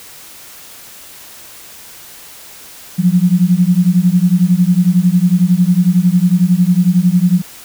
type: beating tone pair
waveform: sine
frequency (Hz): 173.8 / 184.8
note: F3 / F#3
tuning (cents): -8 / -2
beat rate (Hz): 11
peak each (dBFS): -11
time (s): 2.98-7.42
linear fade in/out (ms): 20
effects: white hiss -36 dBFS RMS until 7.64 s